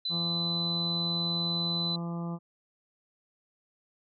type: tone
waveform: sine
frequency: 4010 Hz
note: B7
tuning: 26 cents sharp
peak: -29 dBFS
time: 0.05-1.96 s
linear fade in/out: 5 ms
type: harmonic tone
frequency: 170 Hz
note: F3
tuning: 46 cents flat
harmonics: 1 / 2 / 3 / 4 / 5 / 6 / 7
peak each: -32 / -43 / -47 / -47 / -48 / -49 / -48 dBFS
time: 0.09-2.39 s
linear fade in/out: 50 ms
effects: none